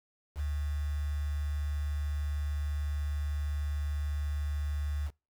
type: tone with quantisation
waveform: sine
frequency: 73.2 Hz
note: D2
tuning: 5 cents flat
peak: -30 dBFS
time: 0.35-5.11 s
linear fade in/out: 50 ms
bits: 8
effects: noise-tail reverb RT60 0.3 s tail -26 dB re dry